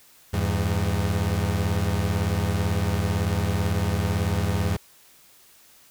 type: beating tone pair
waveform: 30% pulse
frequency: 83.1 / 101.1 Hz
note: E2 / G#2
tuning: +15 / -46 cents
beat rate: 18 Hz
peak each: -22 dBFS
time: 0.33-4.77 s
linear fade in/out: 10 ms
effects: white hiss -54 dBFS RMS until 5.9 s